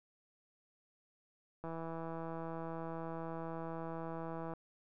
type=click train; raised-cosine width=1 ms; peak=-30 dBFS; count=476; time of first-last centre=1.64-4.536 s; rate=164 Hz; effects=none

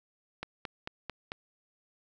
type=click train; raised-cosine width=0.3 ms; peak=-20 dBFS; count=5; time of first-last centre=0.43-1.319 s; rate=4.5 Hz; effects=none

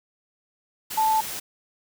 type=tone in noise; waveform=sine; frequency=877 Hz; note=A5; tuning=6 cents flat; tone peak=-18 dBFS; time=0.97-1.21 s; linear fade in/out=10 ms; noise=white; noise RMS=-33 dBFS; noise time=0.9-1.4 s; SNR=+12 dB; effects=none

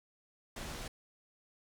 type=low-pass noise; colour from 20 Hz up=pink; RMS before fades=-43 dBFS; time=0.56-0.88 s; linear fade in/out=5 ms; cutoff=8900 Hz; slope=12 dB/octave; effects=none

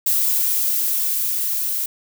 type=noise with level ramp; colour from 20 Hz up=violet; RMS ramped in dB=-18 to -23 dBFS; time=0.06-1.86 s; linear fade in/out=5 ms; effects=none

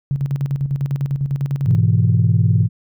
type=tone with tremolo; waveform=sine; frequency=139.1 Hz; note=C#3; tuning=6 cents sharp; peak=-15 dBFS; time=0.11-1.75 s; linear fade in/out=0 ms; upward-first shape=square; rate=10 Hz; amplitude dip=65%
type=chord; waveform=sine; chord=E major; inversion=first; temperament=equal; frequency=103.83 / 123.47 / 164.81 Hz; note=G#2 / B2 / E3; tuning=0 / 0 / 0 cents; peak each=-14 / -15 / -17 dBFS; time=1.64-2.69 s; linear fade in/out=50 ms
effects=tanh soft clip ceiling -4 dBFS

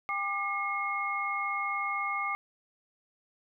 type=tone cluster; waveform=sine; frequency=799 / 1192 / 2158 Hz; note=G5 / D6 / C#7; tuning=+33 / +25 / -47 cents; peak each=-37 / -32 / -33 dBFS; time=0.09-2.35 s; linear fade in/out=0 ms; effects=none

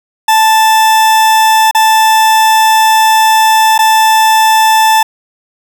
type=tone with dropouts; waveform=40% pulse; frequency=880 Hz; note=A5; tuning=in tune; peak=-4 dBFS; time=0.28-5.03 s; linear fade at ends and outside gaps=5 ms; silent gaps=1.712-1.748 / 3.78-3.789 s; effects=none

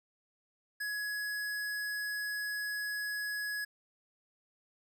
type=tone; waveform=square; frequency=1680 Hz; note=G#6; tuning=19 cents sharp; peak=-35 dBFS; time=0.8-3.65 s; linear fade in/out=10 ms; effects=12-bit

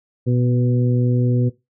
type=harmonic tone with a mistuned harmonic; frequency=123.47 Hz; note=B2; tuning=in tune; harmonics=1 / 2 / 3 / 4; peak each=-16 / -22 / -26 / -28 dBFS; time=0.26-1.5 s; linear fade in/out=20 ms; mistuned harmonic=1; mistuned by=-18 cents; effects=noise-tail reverb RT60 0.2 s tail -17 dB re dry

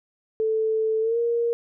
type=tone with pitch glide; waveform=sine; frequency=440 to 468.9 Hz; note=A4 to A#4; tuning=0 to +10 cents; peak=-20 dBFS; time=0.4-1.53 s; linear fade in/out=0 ms; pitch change=+110 cents; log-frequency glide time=1.01-1.18 s; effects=none

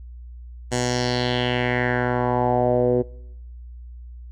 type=tone with low-pass filter sweep; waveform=10% pulse; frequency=123.47 Hz; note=B2; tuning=in tune; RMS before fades=-21 dBFS; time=0.71-3.03 s; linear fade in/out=20 ms; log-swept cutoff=7700 to 420 Hz; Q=3.3; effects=noise-tail reverb RT60 0.9 s tail -24 dB re dry + added 60 Hz sine -36 dBFS peak until 4.31 s

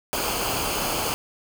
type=noise with comb filter; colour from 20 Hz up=pink; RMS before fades=-26 dBFS; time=0.13-1.14 s; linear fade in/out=0 ms; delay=0.53 ms; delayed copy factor=-0.6; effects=none

